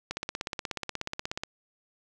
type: click train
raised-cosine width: 0.2 ms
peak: -15 dBFS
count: 23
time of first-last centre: 0.11-1.435 s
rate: 16.6 Hz
effects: none